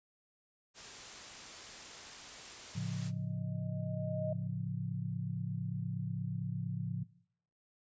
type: noise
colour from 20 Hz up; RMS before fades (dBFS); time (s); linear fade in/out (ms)
white; -48; 0.74-3.12; 50
type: tone with exponential growth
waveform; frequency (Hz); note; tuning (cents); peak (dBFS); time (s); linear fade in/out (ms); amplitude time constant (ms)
sine; 622.3; D#5; 0; -34; 2.58-4.33; 5; 380
type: chord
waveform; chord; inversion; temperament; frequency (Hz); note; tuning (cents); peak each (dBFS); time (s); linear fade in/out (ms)
sine; A augmented; none; equal; 110 / 138.59 / 174.61; A2 / C#3 / E#3; 0 / 0 / 0; -39; 2.75-7.04; 10
effects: noise-tail reverb RT60 0.7 s tail -21 dB re dry + resampled to 16000 Hz